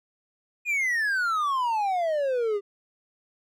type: exponential sweep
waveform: triangle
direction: down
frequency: 2487 to 393.8 Hz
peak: -21 dBFS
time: 0.65-2.61 s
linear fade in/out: 50 ms
effects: none